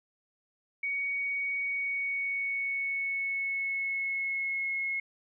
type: tone with pitch glide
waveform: sine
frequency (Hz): 2241 to 2172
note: C#7 to C#7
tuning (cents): +18 to -36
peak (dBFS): -29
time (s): 0.83-5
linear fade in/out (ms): 5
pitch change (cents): -54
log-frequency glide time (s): 1.64-4.72
effects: none